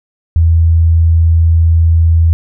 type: tone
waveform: sine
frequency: 82.41 Hz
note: E2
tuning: in tune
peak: -5 dBFS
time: 0.36-2.33 s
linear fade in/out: 0 ms
effects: none